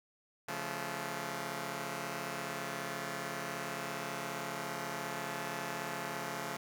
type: chord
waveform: 5% pulse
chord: Db augmented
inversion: none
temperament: just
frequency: 138.59 / 173.24 / 216.5 Hz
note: Db3 / F3 / A3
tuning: 0 / -14 / -28 cents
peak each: -31 dBFS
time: 0.48-6.57 s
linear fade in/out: 5 ms
effects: none